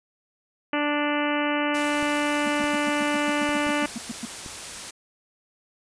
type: harmonic tone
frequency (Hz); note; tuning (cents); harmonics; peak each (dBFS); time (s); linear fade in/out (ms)
293.7; D4; 0; 1 / 2 / 3 / 4 / 5 / 6 / 7 / 8 / 9 / 10; -26 / -29 / -31 / -32 / -33 / -34 / -34 / -35 / -36 / -36; 0.73-3.86; 2
type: noise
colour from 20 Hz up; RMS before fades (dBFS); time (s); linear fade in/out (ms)
white; -36; 1.74-4.91; 10
type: clicks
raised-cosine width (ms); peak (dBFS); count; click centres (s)
3; -26; 5; 2.027 / 2.641 / 3.491 / 3.667 / 4.462
type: tone bursts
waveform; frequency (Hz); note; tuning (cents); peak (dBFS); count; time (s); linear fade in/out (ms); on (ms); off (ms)
triangle; 230; A#3; -23; -26; 14; 2.46-4.254; 5; 26; 110
effects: resampled to 22050 Hz